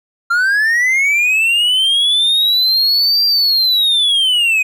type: linear two-way sweep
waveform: triangle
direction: up then down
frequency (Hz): 1366 to 4748 to 2481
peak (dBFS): -9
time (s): 0.3-4.63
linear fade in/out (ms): 10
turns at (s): 3.25
effects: none